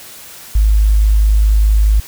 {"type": "tone", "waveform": "sine", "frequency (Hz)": 52.4, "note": "G#1", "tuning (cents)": 16, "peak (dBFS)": -7, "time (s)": [0.55, 2], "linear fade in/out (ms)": 5, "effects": ["white hiss -35 dBFS RMS until 2.07 s"]}